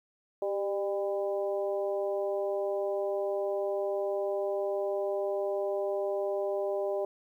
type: harmonic tone with a mistuned harmonic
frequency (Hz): 200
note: G3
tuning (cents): +35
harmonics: 2 / 3 / 4 / 5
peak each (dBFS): -32 / -31 / -40 / -47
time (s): 0.42-7.05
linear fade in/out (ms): 2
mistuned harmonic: 2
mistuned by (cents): -27
effects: 11-bit